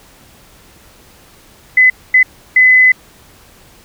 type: tone bursts at uneven times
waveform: sine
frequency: 2018 Hz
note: B6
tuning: 37 cents sharp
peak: -4 dBFS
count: 3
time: 1.77-1.9 / 2.14-2.23 / 2.56-2.92 s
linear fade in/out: 5 ms
effects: pink hiss -44 dBFS RMS until 3.84 s